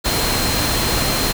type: tone in noise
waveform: sine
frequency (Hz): 4163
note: C8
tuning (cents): -10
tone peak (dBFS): -25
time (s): 0.04-1.33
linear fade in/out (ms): 20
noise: pink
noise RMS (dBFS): -19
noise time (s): 0.04-1.33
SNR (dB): -9
effects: none